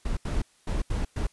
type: noise bursts at uneven times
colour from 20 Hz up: brown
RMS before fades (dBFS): -27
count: 5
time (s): 0.05-0.17 / 0.25-0.42 / 0.67-0.82 / 0.9-1.05 / 1.16-1.27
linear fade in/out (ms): 5
effects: white hiss -62 dBFS RMS until 1.32 s + resampled to 24000 Hz